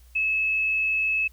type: tone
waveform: sine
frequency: 2594 Hz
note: E7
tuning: 28 cents flat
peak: -21 dBFS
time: 0.15-1.28 s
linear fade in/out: 10 ms
effects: added 60 Hz sine -49 dBFS peak until 1.32 s + white hiss -61 dBFS RMS until 1.32 s